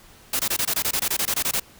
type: noise bursts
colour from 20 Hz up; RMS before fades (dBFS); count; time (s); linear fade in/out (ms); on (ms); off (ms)
white; -23; 15; 0.33-1.598; 5; 64; 22
effects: pink hiss -50 dBFS RMS until 1.79 s